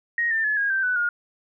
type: tone with pitch steps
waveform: sine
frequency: 1876 / 1792.3 / 1712.4 / 1636 / 1563 / 1493.3 / 1426.7 Hz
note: A#6 / A6 / A6 / G#6 / G6 / F#6 / F6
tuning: +11 / +31 / -47 / -26 / -6 / +16 / +37 cents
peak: -20 dBFS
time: 0.18-1.09 s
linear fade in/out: 2 ms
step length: 130 ms
effects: none